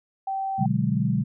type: tone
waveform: sine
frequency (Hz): 775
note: G5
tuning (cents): -20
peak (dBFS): -25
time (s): 0.27-0.66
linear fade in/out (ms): 5
type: chord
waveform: sine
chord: G# half-diminished seventh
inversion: first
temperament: equal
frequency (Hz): 123.47 / 146.83 / 185 / 207.7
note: B2 / D3 / F#3 / G#3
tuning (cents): 0 / 0 / 0 / 0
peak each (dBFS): -26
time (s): 0.58-1.24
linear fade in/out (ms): 20
effects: none